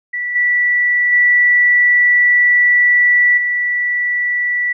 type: tone with level steps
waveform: sine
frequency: 1958 Hz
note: B6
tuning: 15 cents flat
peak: -18 / -11 / -8 / -14 dBFS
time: 0.13-4.73 s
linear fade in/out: 10 ms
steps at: 0.35 / 1.12 / 3.37 s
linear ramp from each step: 10 ms
effects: none